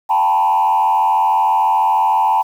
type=tone with frequency modulation; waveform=sine; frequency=880 Hz; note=A5; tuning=in tune; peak=-10 dBFS; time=0.09-2.43 s; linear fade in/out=20 ms; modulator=86.2 Hz; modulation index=1.1; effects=tanh soft clip ceiling -7 dBFS + 7-bit